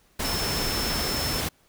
sine tone in noise, 5300 Hz, E8, 9 cents sharp, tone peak -30 dBFS, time 0.24-1.41 s, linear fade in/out 10 ms, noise pink, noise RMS -28 dBFS, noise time 0.19-1.49 s, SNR -5 dB, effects pink hiss -62 dBFS RMS until 1.68 s

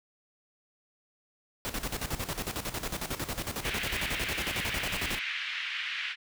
pink noise with tremolo, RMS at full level -33 dBFS, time 1.65-5.19 s, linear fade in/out 0 ms, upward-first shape square, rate 11 Hz, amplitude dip 70%
white band-pass noise, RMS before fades -35 dBFS, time 3.62-6.16 s, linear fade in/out 50 ms, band 1700 to 2900 Hz, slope 24 dB/octave
effects none

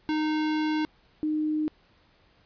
square / sine tone pair in turn, 308.4 / 307 Hz, D#4 / D#4, -15 / -23 cents, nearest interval unison, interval 8 cents, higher first, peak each -25 / -24 dBFS, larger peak second, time 0.09-0.85 / 1.23-1.68 s, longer first, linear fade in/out 0 ms, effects pink hiss -62 dBFS RMS until 2.45 s + resampled to 11025 Hz

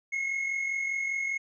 triangle tone pair together, 2126 / 2171 Hz, C7 / C#7, +27 / -37 cents, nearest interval unison, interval 36 cents, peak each -36 / -27 dBFS, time 0.12-1.38 s, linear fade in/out 10 ms, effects resampled to 16000 Hz

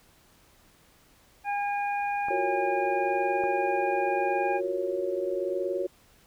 harmonic tone, 813 Hz, G#5, 37 cents flat, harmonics 1 / 2 / 3, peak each -27 / -37 / -36 dBFS, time 1.44-4.61 s, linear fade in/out 50 ms
clicks, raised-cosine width 1 ms, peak -25 dBFS, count 2, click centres 2.285 / 3.438 s
sine chord, Gb major seventh, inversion third, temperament equal, 349.2 / 370 / 466.2 / 554.4 Hz, F4 / Gb4 / Bb4 / Db5, 0 / 0 / 0 / 0 cents, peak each -35 / -30 / -36 / -31 dBFS, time 2.3-5.87 s, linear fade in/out 10 ms
effects pink hiss -60 dBFS RMS until 6.26 s

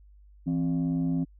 sine tone pair together, 166.37 / 264.1 Hz, E3 / C4, +16 / +16 cents, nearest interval minor sixth, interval 800 cents, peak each -25 / -25 dBFS, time 0.46-1.25 s, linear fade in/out 20 ms, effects tanh soft clip ceiling -21 dBFS + added 50 Hz sine -51 dBFS peak until 1.39 s

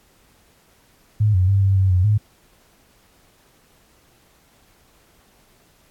sine tone with pitch steps, 106.1 / 91.8 / 98.4 / 97.2 / 95.4 / 90.8 / 105.6 Hz, G#2 / F#2 / G2 / G2 / G2 / F#2 / G#2, +38 / -13 / +7 / -14 / -47 / -32 / +29 cents, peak -13 dBFS, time 1.2-2.18 s, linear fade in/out 10 ms, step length 140 ms, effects pink hiss -57 dBFS RMS until 5.9 s + AAC 64 kbps

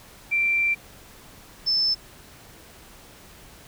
sine tone pair in turn, 2353 / 5270 Hz, D7 / E8, +3 / -1 cents, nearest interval octave + major second, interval 1396 cents, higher second, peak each -19 dBFS, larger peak neither, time 0.31-0.75 / 1.66-1.95 s, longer first, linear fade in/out 20 ms, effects pink hiss -48 dBFS RMS until 3.67 s

